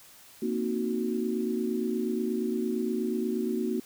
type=chord; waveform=sine; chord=C half-diminished seventh; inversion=third; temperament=equal; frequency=233.1 / 261.6 / 311.1 / 370 Hz; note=Bb3 / C4 / Eb4 / Gb4; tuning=0 / 0 / 0 / 0 cents; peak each=-30 / -35 / -35 / -31 dBFS; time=0.42-3.8 s; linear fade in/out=5 ms; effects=white hiss -53 dBFS RMS until 3.85 s